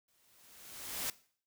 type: noise with exponential growth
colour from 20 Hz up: white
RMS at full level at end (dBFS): -35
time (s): 0.08-1.1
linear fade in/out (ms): 2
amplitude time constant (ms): 220
effects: noise-tail reverb RT60 0.5 s tail -19 dB re dry